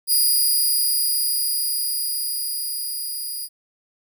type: tone with level ramp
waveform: 5% pulse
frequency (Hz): 4881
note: D#8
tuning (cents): -34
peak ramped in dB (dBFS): -8 to -21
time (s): 0.07-3.49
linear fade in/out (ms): 50
effects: none